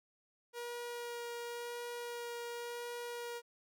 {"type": "tone with vibrato", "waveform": "sawtooth", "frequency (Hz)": 476.7, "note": "A#4", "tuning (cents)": 39, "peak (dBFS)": -37, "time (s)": [0.53, 3.42], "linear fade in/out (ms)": 50, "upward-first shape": "sine", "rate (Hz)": 0.93, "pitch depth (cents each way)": 10, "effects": []}